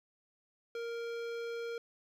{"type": "tone with hard clipping", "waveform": "sine", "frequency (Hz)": 466.2, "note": "A#4", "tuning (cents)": 0, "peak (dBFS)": -39, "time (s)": [0.75, 1.78], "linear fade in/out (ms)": 2, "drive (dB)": 16, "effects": []}